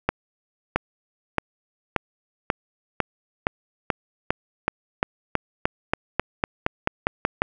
accelerating click train, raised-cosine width 0.5 ms, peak -4 dBFS, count 21, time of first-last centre 0.09-7.419 s, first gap 670 ms, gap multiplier 0.93, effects none

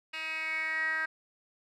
10% pulse tone with band-pass filter sweep, 317.5 Hz, D#4, 35 cents sharp, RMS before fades -33 dBFS, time 0.13-1.06 s, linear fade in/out 10 ms, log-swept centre 2800 to 1700 Hz, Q 8.2, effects none

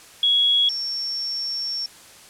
sine tone pair in turn, 3339 / 5470 Hz, G#7 / F8, +9 / -37 cents, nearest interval major sixth, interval 854 cents, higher second, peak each -15 / -24 dBFS, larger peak first, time 0.23-0.69 / 0.69-1.86 s, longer second, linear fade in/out 2 ms, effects white hiss -46 dBFS RMS until 2.29 s + low-pass 10000 Hz 12 dB/octave

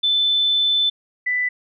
sine tone pair in turn, 3520 / 1988.7 Hz, A7 / B6, 0 / +12 cents, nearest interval minor seventh, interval 988 cents, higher first, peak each -15 / -18 dBFS, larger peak first, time 0.03-0.9 / 1.26-1.49 s, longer first, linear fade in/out 10 ms, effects none

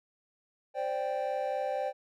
triangle chord, C suspended second, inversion none, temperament equal, 523.3 / 587.3 / 784 Hz, C5 / D5 / G5, 0 / 0 / 0 cents, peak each -32 dBFS, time 0.74-1.93 s, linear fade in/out 50 ms, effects tanh soft clip ceiling -20 dBFS

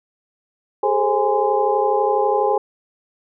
sine tone cluster, 402.1 / 434.2 / 531 / 826 / 1030 Hz, G4 / A4 / C5 / G#5 / C6, +44 / -23 / +25 / -10 / -28 cents, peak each -22 / -21 / -22 / -19 / -27 dBFS, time 0.83-2.58 s, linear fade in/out 5 ms, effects none

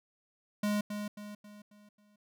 square tone with echo, 207.7 Hz, G#3, in tune, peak -29 dBFS, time 0.63-0.81 s, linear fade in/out 5 ms, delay 270 ms, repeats 5, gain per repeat -7 dB, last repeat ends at 2.16 s, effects none

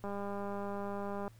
click train, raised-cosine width 1 ms, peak -27 dBFS, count 250, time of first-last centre 0.04-1.279 s, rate 201 Hz, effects added 113 Hz sine -56 dBFS peak until 1.39 s + pink hiss -66 dBFS RMS until 1.39 s

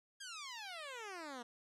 10% pulse exponential sweep, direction down, 1654 to 231.8 Hz, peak -37 dBFS, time 0.2-1.43 s, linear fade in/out 10 ms, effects low-pass 8000 Hz 12 dB/octave

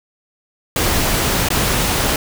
pink noise with dropouts, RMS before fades -17 dBFS, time 0.76-2.16 s, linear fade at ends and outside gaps 2 ms, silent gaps 1.487-1.503 s, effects none

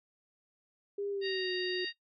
sine tone with pitch glide, 403 to 365.3 Hz, G4 to F#4, +48 to -22 cents, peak -33 dBFS, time 0.98-1.85 s, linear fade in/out 5 ms, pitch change -170 cents, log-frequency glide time 1.1-1.52 s
harmonic tone, 932.3 Hz, A#5, in tune, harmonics 2 / 3 / 4 / 5, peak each -40 / -40 / -40 / -40 dBFS, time 1.21-1.93 s, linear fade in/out 50 ms
effects noise-tail reverb RT60 0.1 s tail -17 dB re dry

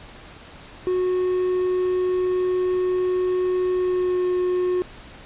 triangle tone with pitch glide, 366.1 to 362.3 Hz, F#4 to F#4, -18 to -36 cents, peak -17 dBFS, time 0.87-4.82 s, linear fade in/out 0 ms, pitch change -18 cents, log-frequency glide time 3.72-4.24 s, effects pink hiss -43 dBFS RMS until 5.25 s + resampled to 8000 Hz

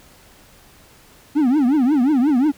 triangle tone with vibrato, 273.2 Hz, C#4, 25 cents flat, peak -11 dBFS, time 1.35-2.52 s, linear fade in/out 20 ms, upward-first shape triangle, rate 5.6 Hz, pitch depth 280 cents each way, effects pink hiss -49 dBFS RMS until 2.57 s

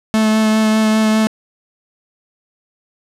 45% pulse tone with vibrato, 217.8 Hz, A3, 17 cents flat, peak -11 dBFS, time 0.14-1.27 s, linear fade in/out 0 ms, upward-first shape sine, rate 5 Hz, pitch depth 12 cents each way, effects low-pass 10000 Hz 12 dB/octave + 8-bit

